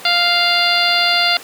harmonic tone with a mistuned harmonic, 698.5 Hz, F5, in tune, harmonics 1 / 2 / 3 / 4 / 5 / 6 / 7, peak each -20 / -20 / -20 / -20 / -20 / -20 / -20 dBFS, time 0.05-1.37 s, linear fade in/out 2 ms, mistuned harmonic 7, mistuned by -54 cents, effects pink hiss -35 dBFS RMS until 1.43 s + high-pass 300 Hz 12 dB/octave

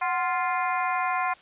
harmonic tone with a mistuned harmonic, 349.2 Hz, F4, in tune, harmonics 2 / 3 / 4 / 5 / 6 / 7, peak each -28 / -27 / -33 / -36 / -34 / -37 dBFS, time 0.01-1.34 s, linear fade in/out 10 ms, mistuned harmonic 2, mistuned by +98 cents, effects white hiss -52 dBFS RMS until 1.41 s + resampled to 8000 Hz

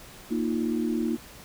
sine chord, Bb suspended fourth, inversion none, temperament equal, 233.1 / 311.1 / 349.2 Hz, Bb3 / Eb4 / F4, 0 / 0 / 0 cents, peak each -27 / -29 / -31 dBFS, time 0.3-1.17 s, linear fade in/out 20 ms, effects pink hiss -47 dBFS RMS until 1.44 s

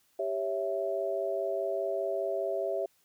sine chord, C# diminished, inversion second, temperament equal with one note detuned, 393.6 / 554.4 / 659.3 Hz, G4 / C#5 / E5, +7 / 0 / 0 cents, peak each -34 / -34 / -32 dBFS, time 0.19-2.86 s, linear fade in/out 5 ms, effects white hiss -69 dBFS RMS until 3.04 s

